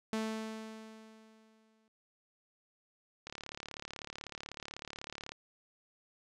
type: tone with exponential decay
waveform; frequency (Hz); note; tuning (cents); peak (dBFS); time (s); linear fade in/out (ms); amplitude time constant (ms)
sawtooth; 220; A3; 0; -28; 0.13-1.88; 0; 380
type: click train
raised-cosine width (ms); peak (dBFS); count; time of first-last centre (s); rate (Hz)
0.2; -25; 75; 3.27-5.32; 36.1
effects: low-pass 9000 Hz 12 dB/octave